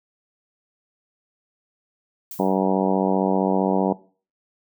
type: noise with exponential decay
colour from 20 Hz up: violet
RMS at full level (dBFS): -33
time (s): 2.31-2.64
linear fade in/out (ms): 2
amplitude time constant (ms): 70
type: harmonic tone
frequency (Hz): 95.3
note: G2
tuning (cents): -48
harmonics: 2 / 3 / 4 / 5 / 6 / 7 / 8 / 9 / 10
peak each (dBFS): -23 / -25 / -26 / -27 / -28 / -28 / -29 / -30 / -30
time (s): 2.39-3.93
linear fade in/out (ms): 5
effects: noise-tail reverb RT60 0.4 s tail -20 dB re dry